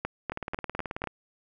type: two click trains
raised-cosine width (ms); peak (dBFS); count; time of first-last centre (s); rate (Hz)
0.5; -18 / -14; 15 / 5; 0.32-1.073 / 0.05-1.04; 18.6 / 4.04
effects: none